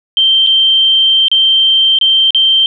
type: tone with dropouts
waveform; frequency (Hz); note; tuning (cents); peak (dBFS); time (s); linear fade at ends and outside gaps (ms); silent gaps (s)
sine; 3136; G7; 0; -6; 0.17-2.66; 1; 0.465-0.471 / 1.283-1.315 / 1.987-2.012 / 2.306-2.347
effects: none